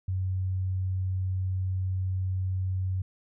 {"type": "tone", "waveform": "sine", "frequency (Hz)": 93.5, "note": "F#2", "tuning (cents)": 19, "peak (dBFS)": -26, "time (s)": [0.08, 3.02], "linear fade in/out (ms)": 5, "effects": []}